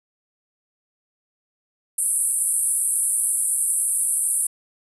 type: band-pass noise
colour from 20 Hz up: white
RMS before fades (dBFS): -22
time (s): 1.98-4.47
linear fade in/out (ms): 5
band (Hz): 8500 to 11000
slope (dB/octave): 96
effects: none